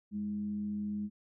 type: tone with frequency modulation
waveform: sine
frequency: 206.9 Hz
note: G#3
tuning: 6 cents flat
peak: -33 dBFS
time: 0.11-1.1 s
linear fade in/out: 50 ms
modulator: 115 Hz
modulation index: 0.24
effects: none